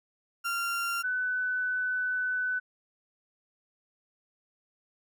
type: tone pair in turn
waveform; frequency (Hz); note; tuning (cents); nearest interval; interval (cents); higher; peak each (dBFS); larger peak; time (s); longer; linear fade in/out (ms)
35% pulse / sine; 1384 / 1500.9; F6 / F#6; -16 / +24; minor second; 140; second; -27; neither; 0.44-1.03 / 1.03-2.6; second; 20
effects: none